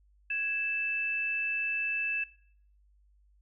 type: tone pair together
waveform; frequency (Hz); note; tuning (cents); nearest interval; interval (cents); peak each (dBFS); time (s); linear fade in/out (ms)
sine; 1661.2 / 2637; G#6 / E7; 0 / 0; minor sixth; 800; -37 / -30; 0.3-2.24; 5
effects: noise-tail reverb RT60 0.6 s tail -20 dB re dry + added 50 Hz sine -61 dBFS peak until 3.41 s